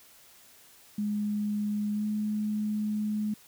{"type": "tone with pitch glide", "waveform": "sine", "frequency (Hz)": [208.3, 211.6], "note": ["G#3", "G#3"], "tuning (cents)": [5, 33], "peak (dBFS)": -27, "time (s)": [0.98, 3.34], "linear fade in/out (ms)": 5, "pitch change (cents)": 28, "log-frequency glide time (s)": [1.93, 2.05], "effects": ["white hiss -56 dBFS RMS until 3.47 s"]}